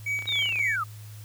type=tone with tremolo; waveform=triangle; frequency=2270 Hz; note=C#7; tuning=41 cents sharp; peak=-23 dBFS; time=0.06-0.76 s; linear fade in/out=5 ms; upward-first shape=sine; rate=3.7 Hz; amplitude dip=80%
type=click train; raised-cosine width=0.3 ms; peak=-25 dBFS; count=13; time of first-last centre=0.19-0.591 s; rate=29.9 Hz
type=linear sweep; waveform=sine; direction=down; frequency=3849 to 1174.7 Hz; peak=-25 dBFS; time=0.27-0.84 s; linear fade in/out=10 ms
effects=added 106 Hz sine -40 dBFS peak until 1.24 s + white hiss -52 dBFS RMS until 1.24 s